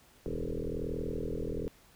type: tone with frequency modulation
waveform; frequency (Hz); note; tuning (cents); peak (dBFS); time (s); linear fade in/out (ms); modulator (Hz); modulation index
sine; 220; A3; 0; -32; 0.26-1.68; 0; 41.1; 6.5
effects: pink hiss -61 dBFS RMS until 1.95 s